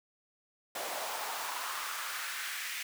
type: noise with high-pass filter sweep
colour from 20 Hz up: pink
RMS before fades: -38 dBFS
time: 0.75-2.83 s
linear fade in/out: 5 ms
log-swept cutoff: 600 to 2100 Hz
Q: 2.2
effects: none